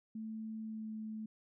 sine tone with pitch glide, 220 to 217.7 Hz, A3 to A3, 0 to -18 cents, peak -40 dBFS, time 0.15-1.26 s, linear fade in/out 5 ms, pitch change -18 cents, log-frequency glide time 0.61-0.92 s, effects none

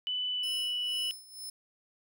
sine tone with pitch glide, 2990 to 2957 Hz, F#7 to F#7, +17 to -2 cents, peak -30 dBFS, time 0.07-1.11 s, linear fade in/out 0 ms, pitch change -19 cents, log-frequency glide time 0.31-0.59 s
20% pulse tone with tremolo, 5240 Hz, E8, 11 cents flat, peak -33 dBFS, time 0.43-1.5 s, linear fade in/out 5 ms, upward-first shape sine, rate 2.1 Hz, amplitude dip 80%
effects none

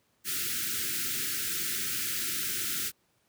white band-stop noise, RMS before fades -32 dBFS, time 0.24-2.92 s, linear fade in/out 50 ms, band 420 to 1300 Hz, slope 96 dB/octave, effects pink hiss -71 dBFS RMS until 3.28 s + high-pass 80 Hz 12 dB/octave

